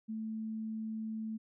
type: tone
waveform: sine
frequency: 220 Hz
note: A3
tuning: in tune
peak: -36 dBFS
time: 0.08-1.38 s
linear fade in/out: 20 ms
effects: none